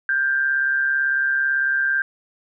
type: tone with amplitude modulation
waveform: sine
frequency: 1581 Hz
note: G6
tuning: 14 cents sharp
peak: -15 dBFS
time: 0.09-2.02 s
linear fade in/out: 2 ms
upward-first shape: sine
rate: 138 Hz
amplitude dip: 50%
effects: none